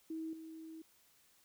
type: tone with level steps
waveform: sine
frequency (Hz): 321.2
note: E4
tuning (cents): -45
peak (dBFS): -39 / -47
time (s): 0.1-0.82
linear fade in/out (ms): 5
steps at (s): 0.33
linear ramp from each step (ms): 2
effects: white hiss -69 dBFS RMS until 1.44 s